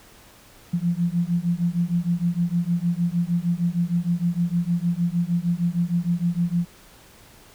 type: beating tone pair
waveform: sine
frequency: 169.7 / 176.2 Hz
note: F3 / F3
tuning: -49 / +16 cents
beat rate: 6.5 Hz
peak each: -23 dBFS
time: 0.73-6.66 s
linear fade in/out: 10 ms
effects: pink hiss -50 dBFS RMS until 7.54 s